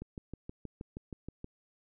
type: click train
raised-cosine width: 3 ms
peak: -28 dBFS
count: 10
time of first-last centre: 0.02-1.444 s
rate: 6.32 Hz
effects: none